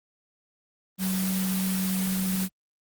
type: tone in noise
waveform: sine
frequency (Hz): 188.2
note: F#3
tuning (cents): +30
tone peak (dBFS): -25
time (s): 0.98-2.49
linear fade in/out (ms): 50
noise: white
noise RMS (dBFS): -32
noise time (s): 0.98-2.49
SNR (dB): +4
effects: Opus 24 kbps